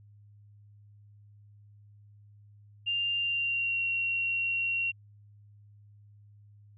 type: tone with pitch glide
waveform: sine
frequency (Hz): 2794 to 2743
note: F7 to F7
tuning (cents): 0 to -32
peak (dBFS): -27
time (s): 2.86-4.92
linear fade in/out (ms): 20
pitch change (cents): -32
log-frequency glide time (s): 3.15-3.82
effects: added 103 Hz sine -53 dBFS peak until 6.77 s